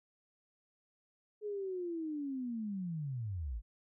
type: linear sweep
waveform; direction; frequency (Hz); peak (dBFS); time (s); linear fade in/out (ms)
sine; down; 426.2 to 46.4; -36; 1.41-3.62; 50
effects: none